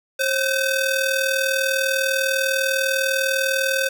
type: ring-modulated tone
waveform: sawtooth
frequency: 1032 Hz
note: C6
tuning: 24 cents flat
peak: -12 dBFS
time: 0.19-3.89 s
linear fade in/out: 10 ms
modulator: 496 Hz
effects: none